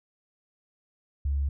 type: tone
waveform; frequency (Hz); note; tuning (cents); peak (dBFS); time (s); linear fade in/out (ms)
sine; 70.2; C#2; +22; -23; 1.25-1.49; 5
effects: tanh soft clip ceiling -19 dBFS